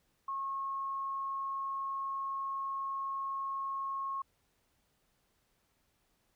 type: tone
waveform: sine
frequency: 1088 Hz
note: C#6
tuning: 33 cents flat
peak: -34 dBFS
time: 0.28-4.22 s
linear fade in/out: 5 ms
effects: pink hiss -75 dBFS RMS until 6.35 s